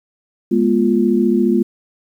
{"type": "chord", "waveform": "sine", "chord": "F diminished", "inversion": "first", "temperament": "equal with one note detuned", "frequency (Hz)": [207.7, 242.1, 349.2], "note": ["Ab3", "Cb4", "F4"], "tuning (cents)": [0, -34, 0], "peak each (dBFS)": -16, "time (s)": [0.51, 1.63], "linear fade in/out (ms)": 10, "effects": ["8-bit"]}